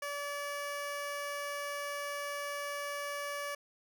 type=tone; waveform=15% pulse; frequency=575 Hz; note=D5; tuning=37 cents flat; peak=-30 dBFS; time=0.02-3.55 s; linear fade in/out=5 ms; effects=none